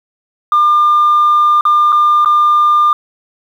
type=tone with dropouts; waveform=sine; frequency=1200 Hz; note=D6; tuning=37 cents sharp; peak=-5 dBFS; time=0.52-2.93 s; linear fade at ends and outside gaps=2 ms; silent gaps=1.61-1.652 / 1.922-1.926 / 2.248-2.258 s; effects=tanh soft clip ceiling -4 dBFS + 7-bit